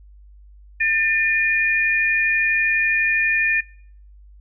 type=tone pair together; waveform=sine; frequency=1793.9 / 2433 Hz; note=A6 / D#7; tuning=+33 / -39 cents; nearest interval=perfect fourth; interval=528 cents; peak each=-19 dBFS; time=0.8-3.61 s; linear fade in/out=10 ms; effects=noise-tail reverb RT60 0.6 s tail -25 dB re dry + added 50 Hz sine -43 dBFS peak until 4.4 s